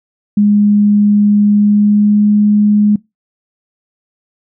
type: tone with pitch glide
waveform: sine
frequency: 206.5 to 208.3 Hz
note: G#3 to G#3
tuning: -10 to +5 cents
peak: -6 dBFS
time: 0.37-2.96 s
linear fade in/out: 5 ms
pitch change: +15 cents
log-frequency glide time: 1.5-2.27 s
effects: noise-tail reverb RT60 0.2 s tail -23 dB re dry